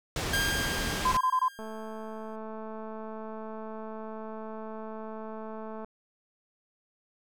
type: low-pass noise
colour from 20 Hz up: pink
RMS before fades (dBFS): -32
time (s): 0.16-1.17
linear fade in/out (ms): 2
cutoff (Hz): 7900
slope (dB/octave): 12
type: tone with exponential decay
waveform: sawtooth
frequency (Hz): 1608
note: G6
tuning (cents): +44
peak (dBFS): -22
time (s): 0.33-2.36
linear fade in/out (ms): 5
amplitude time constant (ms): 440
type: tone bursts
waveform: sine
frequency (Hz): 1024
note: C6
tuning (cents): -38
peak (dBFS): -22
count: 5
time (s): 1.05-1.483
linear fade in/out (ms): 5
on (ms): 69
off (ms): 22
type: click train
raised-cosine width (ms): 1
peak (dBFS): -28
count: 933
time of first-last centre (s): 1.59-5.846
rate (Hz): 219
effects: none